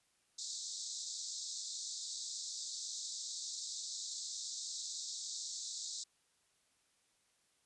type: band-pass noise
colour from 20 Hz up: white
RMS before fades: -44 dBFS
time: 0.38-6.04 s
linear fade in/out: 10 ms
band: 3700 to 7900 Hz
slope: 96 dB/octave
effects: white hiss -75 dBFS RMS until 7.65 s + resampled to 24000 Hz